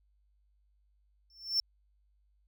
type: tone with exponential growth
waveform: triangle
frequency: 5390 Hz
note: E8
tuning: 38 cents sharp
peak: -22 dBFS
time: 1.3-1.6 s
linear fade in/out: 1 ms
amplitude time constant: 64 ms
effects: added 50 Hz sine -67 dBFS peak until 2.47 s